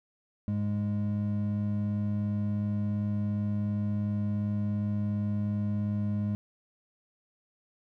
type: tone pair together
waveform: triangle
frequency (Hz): 103.83 / 206.6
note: G#2 / G#3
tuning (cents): 0 / -9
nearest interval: octave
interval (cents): 1191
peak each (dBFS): -28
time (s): 0.48-6.35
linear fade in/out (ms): 0
effects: none